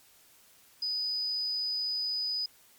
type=tone; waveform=sine; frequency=4978 Hz; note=D#8; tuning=in tune; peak=-29 dBFS; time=0.82-2.46 s; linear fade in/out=5 ms; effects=white hiss -60 dBFS RMS until 2.78 s + MP3 96 kbps